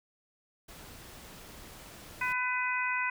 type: noise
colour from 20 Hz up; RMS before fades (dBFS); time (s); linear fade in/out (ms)
pink; -49; 0.68-2.33; 10
type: harmonic tone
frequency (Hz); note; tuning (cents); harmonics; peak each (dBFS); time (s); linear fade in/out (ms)
501; B4; +25; 2 / 3 / 4 / 5; -34 / -34 / -34 / -34; 2.21-3.1; 5
effects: none